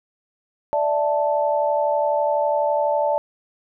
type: chord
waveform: sine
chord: D suspended second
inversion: none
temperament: equal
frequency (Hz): 587.3 / 659.3 / 880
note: D5 / E5 / A5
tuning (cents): 0 / 0 / 0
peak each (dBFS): -20 / -25 / -22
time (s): 0.73-3.18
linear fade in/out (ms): 0
effects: none